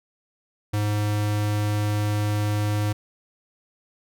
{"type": "tone", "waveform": "square", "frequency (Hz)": 104.6, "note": "G#2", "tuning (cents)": 13, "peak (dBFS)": -22, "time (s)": [0.73, 2.93], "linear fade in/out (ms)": 10, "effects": []}